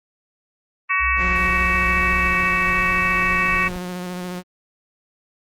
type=harmonic tone; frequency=375.8 Hz; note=F#4; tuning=27 cents sharp; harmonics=3 / 4 / 5 / 6 / 7; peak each=-22 / -31 / -22 / -23 / -23 dBFS; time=0.89-3.69 s; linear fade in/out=20 ms
type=tone; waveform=sine; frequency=61.74 Hz; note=B1; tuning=in tune; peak=-24 dBFS; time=0.99-2.37 s; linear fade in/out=50 ms
type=noise; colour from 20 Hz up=brown; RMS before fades=-32 dBFS; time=1.16-3.78 s; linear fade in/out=10 ms
type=tone with vibrato; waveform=sawtooth; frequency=180 Hz; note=F#3; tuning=47 cents flat; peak=-23 dBFS; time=1.17-4.43 s; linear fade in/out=50 ms; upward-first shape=square; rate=14 Hz; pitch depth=18 cents each way
effects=Opus 24 kbps